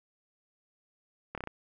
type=slowing click train; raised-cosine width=0.5 ms; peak=-22 dBFS; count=5; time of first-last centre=1.35-1.473 s; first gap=27 ms; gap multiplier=1.09; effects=none